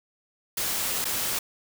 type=noise with dropouts; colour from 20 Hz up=white; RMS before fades=-28 dBFS; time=0.57-1.39 s; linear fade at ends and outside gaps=5 ms; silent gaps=1.045-1.052 s; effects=none